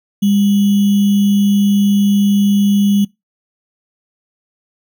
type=tone with sample-and-hold; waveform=sine; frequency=201.7 Hz; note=G3; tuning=50 cents sharp; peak=-9 dBFS; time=0.22-3.05 s; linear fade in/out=10 ms; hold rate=3150 Hz; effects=noise-tail reverb RT60 0.2 s tail -24 dB re dry